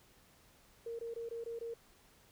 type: tone bursts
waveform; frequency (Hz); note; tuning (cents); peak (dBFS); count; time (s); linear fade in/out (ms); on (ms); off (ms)
sine; 463.5; A#4; -10; -39; 6; 0.86-1.74; 5; 130; 20
effects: pink hiss -65 dBFS RMS until 2.31 s